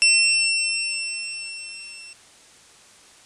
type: tone with level ramp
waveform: 20% pulse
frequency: 2701 Hz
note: E7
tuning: 42 cents sharp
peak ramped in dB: -8 to -35 dBFS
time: 0.02-2.13 s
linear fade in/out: 0 ms
effects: white hiss -50 dBFS RMS until 3.25 s + resampled to 22050 Hz